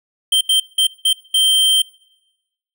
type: tone bursts at uneven times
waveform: square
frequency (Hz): 3136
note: G7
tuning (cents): 0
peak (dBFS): -12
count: 5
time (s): 0.32-0.41 / 0.49-0.6 / 0.78-0.87 / 1.05-1.13 / 1.34-1.82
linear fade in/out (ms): 5
effects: noise-tail reverb RT60 1.0 s tail -24 dB re dry